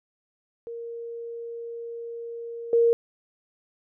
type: tone with level steps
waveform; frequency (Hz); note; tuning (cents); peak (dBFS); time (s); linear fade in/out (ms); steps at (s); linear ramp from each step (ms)
sine; 466.2; A#4; 0; -33 / -16; 0.67-2.93; 0; 2.73; 2
effects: none